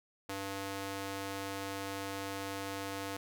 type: tone with high-pass filter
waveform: square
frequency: 98.1 Hz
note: G2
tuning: 2 cents sharp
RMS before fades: -40 dBFS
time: 0.29-3.17 s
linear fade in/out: 5 ms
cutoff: 300 Hz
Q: 0.55
effects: none